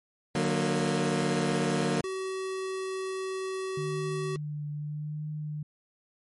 20% pulse chord, D augmented, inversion none, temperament equal with one note detuned, 149.92 / 185 / 233.1 Hz, D3 / F#3 / A#3, +36 / 0 / 0 cents, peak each -25 dBFS, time 0.35-2.01 s, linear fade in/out 2 ms
square tone, 379.3 Hz, F#4, 43 cents sharp, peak -32 dBFS, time 2.04-4.36 s, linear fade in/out 0 ms
sine tone with vibrato, 150 Hz, D3, 37 cents sharp, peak -32 dBFS, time 3.77-5.63 s, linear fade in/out 5 ms, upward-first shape triangle, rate 0.82 Hz, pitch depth 29 cents each way
effects MP3 48 kbps

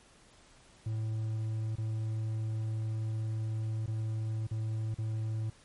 triangle tone with dropouts, 110 Hz, A2, in tune, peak -29 dBFS, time 0.86-5.5 s, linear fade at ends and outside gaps 5 ms, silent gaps 1.756-1.781 / 3.862-3.877 / 4.47-4.511 / 4.945-4.984 s, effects pink hiss -60 dBFS RMS until 5.64 s + MP3 48 kbps

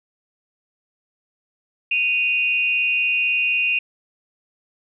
sine tone pair together, 2491 / 2767 Hz, D#7 / F7, +1 / -17 cents, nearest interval major second, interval 182 cents, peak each -19 / -21 dBFS, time 1.91-3.79 s, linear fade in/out 5 ms, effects none

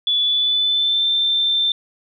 sine tone with pitch glide, 3443 to 3564 Hz, A7 to A7, -38 to +22 cents, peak -15 dBFS, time 0.07-1.72 s, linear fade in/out 2 ms, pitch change +60 cents, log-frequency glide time 0.2-1.08 s, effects none

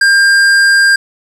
sine tone with hard clipping, 1600 Hz, G6, 35 cents sharp, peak -7 dBFS, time 0.01-0.96 s, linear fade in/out 5 ms, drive 11 dB, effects none

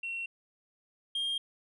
sine tone pair in turn, 2725 / 3217 Hz, F7 / G7, -43 / +44 cents, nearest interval minor third, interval 287 cents, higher second, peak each -33 / -27 dBFS, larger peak second, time 0.03-0.26 / 1.15-1.38 s, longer neither, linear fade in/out 5 ms, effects tanh soft clip ceiling -29 dBFS

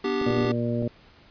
square chord, G major, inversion first, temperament just, 245 / 294 / 392 Hz, B3 / D4 / G4, -14 / +2 / 0 cents, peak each -31 / -32 / -26 dBFS, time 0.04-0.52 s, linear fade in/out 5 ms
clicks, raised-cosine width 2 ms, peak -21 dBFS, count 6, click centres 0.215 / 0.308 / 0.378 / 0.411 / 0.45 / 0.824 s
harmonic tone, 118.6 Hz, A#2, 30 cents sharp, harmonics 1 / 2 / 3 / 4 / 5, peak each -28 / -27 / -33 / -34 / -32 dBFS, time 0.26-0.88 s, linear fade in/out 5 ms
effects pink hiss -54 dBFS RMS until 1.3 s + resampled to 11025 Hz

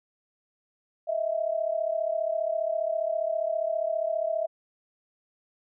sine tone pair together, 632.1 / 667 Hz, D#5 / E5, +27 / +20 cents, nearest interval minor second, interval 93 cents, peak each -28 dBFS, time 1.07-4.47 s, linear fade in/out 20 ms, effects none

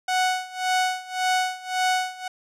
sawtooth tone with tremolo, 740 Hz, F#5, in tune, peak -15 dBFS, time 0.08-2.28 s, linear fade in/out 5 ms, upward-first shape sine, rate 1.8 Hz, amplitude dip 90%, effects low-pass 9000 Hz 12 dB/octave

